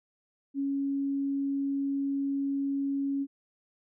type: tone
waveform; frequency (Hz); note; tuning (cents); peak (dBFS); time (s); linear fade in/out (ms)
sine; 277.2; C#4; 0; -27; 0.54-3.27; 50
effects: none